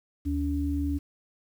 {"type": "tone pair together", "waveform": "sine", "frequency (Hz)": [75.49, 285], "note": ["D2", "C#4"], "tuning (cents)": [48, 48], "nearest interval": "octave + major seventh", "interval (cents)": 2300, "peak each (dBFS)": -28, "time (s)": [0.25, 0.99], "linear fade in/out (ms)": 20, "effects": ["9-bit"]}